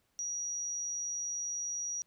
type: tone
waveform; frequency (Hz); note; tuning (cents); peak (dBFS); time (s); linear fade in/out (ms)
sine; 5770; F#8; -44; -34; 0.19-2.02; 0
effects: pink hiss -75 dBFS RMS until 2.06 s